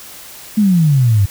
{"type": "exponential sweep", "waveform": "sine", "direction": "down", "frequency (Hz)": [220, 95], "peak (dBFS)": -8, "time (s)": [0.57, 1.26], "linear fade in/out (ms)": 10, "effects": ["white hiss -35 dBFS RMS until 1.3 s"]}